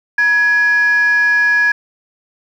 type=tone with frequency modulation; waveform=sine; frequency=1676 Hz; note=G#6; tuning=15 cents sharp; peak=-8 dBFS; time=0.18-1.72 s; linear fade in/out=5 ms; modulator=723 Hz; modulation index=0.29; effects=tanh soft clip ceiling -7 dBFS + 8-bit